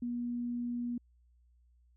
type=tone; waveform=sine; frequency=240.8 Hz; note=B3; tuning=44 cents flat; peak=-33 dBFS; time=0.02-0.98 s; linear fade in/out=5 ms; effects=added 60 Hz sine -63 dBFS peak until 1.96 s